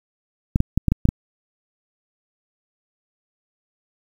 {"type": "clicks", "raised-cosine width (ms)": 5, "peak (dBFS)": -4, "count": 7, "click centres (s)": [0.559, 0.604, 0.776, 0.883, 0.92, 1.054, 1.089], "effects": ["7-bit"]}